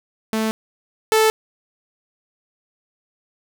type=tone pair in turn; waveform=sawtooth; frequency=220 / 438.4 Hz; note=A3 / A4; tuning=0 / -6 cents; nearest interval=octave; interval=1194 cents; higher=second; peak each=-15 / -9 dBFS; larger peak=second; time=0.33-0.51 / 1.12-1.3 s; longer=neither; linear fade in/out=0 ms; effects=none